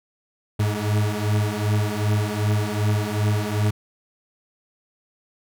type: beating tone pair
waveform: 40% pulse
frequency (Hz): 103.83 / 106.43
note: G#2 / G#2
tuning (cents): 0 / +43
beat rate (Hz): 2.6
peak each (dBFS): -22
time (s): 0.59-3.71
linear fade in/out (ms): 10
effects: none